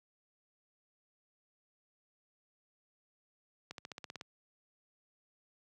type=accelerating click train; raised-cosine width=0.2 ms; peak=-26 dBFS; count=9; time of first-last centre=3.71-4.211 s; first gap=72 ms; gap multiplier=0.96; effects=high-pass 100 Hz 12 dB/octave